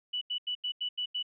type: tone bursts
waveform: sine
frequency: 2960 Hz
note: F#7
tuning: in tune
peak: -30 dBFS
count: 7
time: 0.13-1.228 s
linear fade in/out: 10 ms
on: 84 ms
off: 85 ms
effects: none